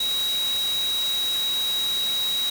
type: tone in noise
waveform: sine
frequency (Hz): 3834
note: A#7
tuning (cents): +48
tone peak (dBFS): -22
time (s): 0-2.5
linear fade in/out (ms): 5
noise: white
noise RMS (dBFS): -33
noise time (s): 0-2.5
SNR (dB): +8
effects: none